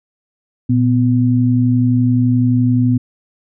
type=tone pair together; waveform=sine; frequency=118.33 / 250 Hz; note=A#2 / B3; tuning=+26 / +21 cents; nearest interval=octave + minor second; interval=1295 cents; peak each=-13 dBFS; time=0.69-2.98 s; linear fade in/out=10 ms; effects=none